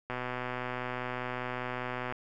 click train, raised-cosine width 0.5 ms, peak -20 dBFS, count 254, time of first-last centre 0.1-2.124 s, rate 125 Hz, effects none

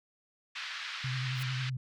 pink band-pass noise, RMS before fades -40 dBFS, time 0.55-1.7 s, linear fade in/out 10 ms, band 1400 to 4500 Hz, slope 24 dB/octave
sine tone with vibrato, 129.2 Hz, C3, 21 cents flat, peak -32 dBFS, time 1.04-1.77 s, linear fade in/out 5 ms, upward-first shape triangle, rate 11 Hz, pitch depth 53 cents each way
white noise with exponential growth, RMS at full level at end -42 dBFS, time 1.32-1.43 s, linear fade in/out 5 ms, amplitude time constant 23 ms
effects none

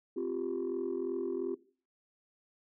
sine chord, C suspended fourth, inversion none, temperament equal, 261.6 / 349.2 / 392 Hz, C4 / F4 / G4, 0 / 0 / 0 cents, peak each -38 / -34 / -35 dBFS, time 0.16-1.55 s, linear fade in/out 10 ms, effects noise-tail reverb RT60 0.4 s tail -17 dB re dry + tanh soft clip ceiling -27 dBFS

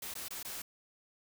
white noise with dropouts, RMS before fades -42 dBFS, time 0.02-0.62 s, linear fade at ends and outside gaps 5 ms, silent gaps 0.14-0.152 / 0.284-0.306 / 0.429-0.448 s, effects none

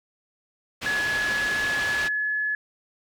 white low-pass noise, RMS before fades -32 dBFS, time 0.81-2.09 s, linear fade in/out 20 ms, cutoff 3500 Hz, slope 12 dB/octave
sine tone with pitch glide, 1694 to 1707.8 Hz, G#6 to G#6, +34 to +48 cents, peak -23 dBFS, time 0.86-2.55 s, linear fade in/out 2 ms, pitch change +14 cents, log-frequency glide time 1.45-2.33 s
effects none

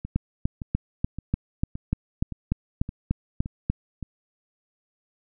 two click trains, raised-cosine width 5 ms, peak -10 / -20 dBFS, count 13 / 8, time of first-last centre 0.16-3.7 / 0.05-4.027 s, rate 3.39 / 1.76 Hz, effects none

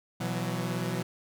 sawtooth chord, B suspended fourth, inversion none, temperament equal with one note detuned, 123.47 / 167.4 / 185 Hz, B2 / E3 / F#3, 0 / +27 / 0 cents, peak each -30 dBFS, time 0.2-1.03 s, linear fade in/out 10 ms, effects none

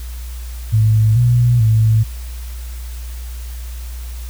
sine tone with pitch steps, 109.3 / 121 / 110.7 Hz, A2 / B2 / A2, -11 / -35 / +11 cents, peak -9 dBFS, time 0.72-2.04 s, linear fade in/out 20 ms, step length 440 ms, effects added 60 Hz sine -25 dBFS peak until 4.29 s + white hiss -40 dBFS RMS until 4.29 s

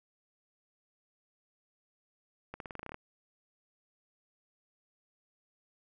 accelerating click train, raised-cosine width 0.5 ms, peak -26 dBFS, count 11, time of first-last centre 2.54-2.944 s, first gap 62 ms, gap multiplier 0.9, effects none

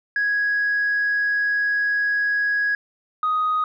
sine tone pair in turn, 1661.2 / 1248.8 Hz, G#6 / D#6, 0 / +6 cents, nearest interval perfect fourth, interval 494 cents, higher first, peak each -17 dBFS, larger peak neither, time 0.16-2.75 / 3.23-3.64 s, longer first, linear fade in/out 2 ms, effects tanh soft clip ceiling -15 dBFS

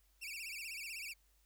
sawtooth tone with vibrato, 2490 Hz, D#7, 1 cent sharp, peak -40 dBFS, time 0.21-1.14 s, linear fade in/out 20 ms, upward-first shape sine, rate 16 Hz, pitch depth 180 cents each way, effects added 50 Hz sine -70 dBFS peak until 1.45 s + white hiss -75 dBFS RMS until 1.45 s

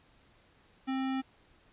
square tone, 264.5 Hz, C4, 19 cents sharp, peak -31 dBFS, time 0.87-1.22 s, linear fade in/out 20 ms, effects pink hiss -64 dBFS RMS until 1.72 s + resampled to 8000 Hz

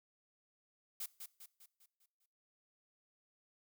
blue noise with echo, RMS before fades -42 dBFS, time 1-1.06 s, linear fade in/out 5 ms, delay 200 ms, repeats 6, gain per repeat -6 dB, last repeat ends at 2.26 s, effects noise-tail reverb RT60 0.7 s tail -22 dB re dry

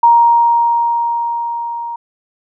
sine tone with level ramp, 938 Hz, A#5, 11 cents sharp, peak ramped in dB -4 to -21 dBFS, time 0.03-1.96 s, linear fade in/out 5 ms, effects none

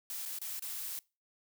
blue noise with dropouts, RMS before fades -40 dBFS, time 0.1-0.99 s, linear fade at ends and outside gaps 1 ms, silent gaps 0.253-0.258 / 0.387-0.415 / 0.595-0.622 s, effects noise-tail reverb RT60 0.3 s tail -24 dB re dry

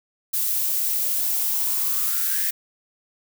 violet noise with high-pass filter sweep, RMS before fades -23 dBFS, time 0.33-2.51 s, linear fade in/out 10 ms, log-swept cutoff 320 to 1800 Hz, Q 7.9, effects none

